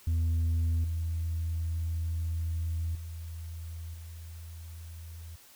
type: tone with level steps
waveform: sine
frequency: 82.41 Hz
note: E2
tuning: in tune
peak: -22 / -28 / -37 / -41 dBFS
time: 0.07-5.36 s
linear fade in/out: 5 ms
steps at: 0.84 / 2.95 / 3.94 s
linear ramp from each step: 2 ms
effects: tanh soft clip ceiling -24 dBFS + white hiss -56 dBFS RMS until 5.55 s